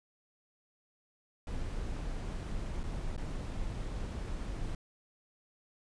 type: noise with dropouts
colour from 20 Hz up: brown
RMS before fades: -37 dBFS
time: 1.47-4.75 s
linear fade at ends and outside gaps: 2 ms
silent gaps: 2.833-2.837 / 3.165-3.177 s
effects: resampled to 22050 Hz